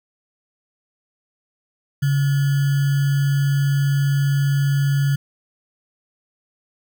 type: tone with sample-and-hold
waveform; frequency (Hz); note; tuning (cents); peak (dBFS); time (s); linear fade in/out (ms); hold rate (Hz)
sine; 140; C#3; +18; -15; 2.02-5.16; 10; 1575
effects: none